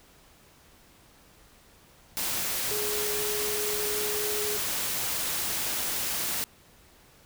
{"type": "tone in noise", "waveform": "sine", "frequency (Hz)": 419.5, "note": "G#4", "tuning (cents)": 17, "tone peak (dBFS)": -32, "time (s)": [2.71, 4.57], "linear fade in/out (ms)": 0, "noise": "white", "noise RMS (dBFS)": -30, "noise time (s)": [2.17, 6.44], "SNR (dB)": -5, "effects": ["pink hiss -57 dBFS RMS until 7.25 s"]}